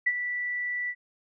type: tone with ADSR envelope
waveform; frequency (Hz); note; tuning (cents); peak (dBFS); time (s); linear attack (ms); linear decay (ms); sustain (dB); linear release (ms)
sine; 1965; B6; -9; -19; 0.06-0.95; 11; 47; -9; 57
effects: none